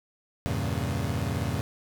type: chord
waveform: 30% pulse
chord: E diminished seventh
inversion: none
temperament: equal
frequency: 82.41 / 98 / 116.54 / 138.59 Hz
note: E2 / G2 / Bb2 / Db3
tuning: 0 / 0 / 0 / 0 cents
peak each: -30 dBFS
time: 0.46-1.61 s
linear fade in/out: 0 ms
effects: none